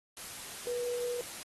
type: tone in noise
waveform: sine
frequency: 485.8 Hz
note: B4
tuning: 29 cents flat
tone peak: -32 dBFS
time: 0.67-1.21 s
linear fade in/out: 0 ms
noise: white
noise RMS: -44 dBFS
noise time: 0.17-1.43 s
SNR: +9 dB
effects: AAC 32 kbps